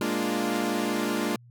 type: chord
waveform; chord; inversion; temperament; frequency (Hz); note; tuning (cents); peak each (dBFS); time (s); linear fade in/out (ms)
sawtooth; Bb dominant seventh; third; equal; 207.7 / 233.1 / 293.7 / 349.2; Ab3 / Bb3 / D4 / F4; 0 / 0 / 0 / 0; -27; 0.01-1.36; 2
effects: added 120 Hz sine -49 dBFS peak until 1.5 s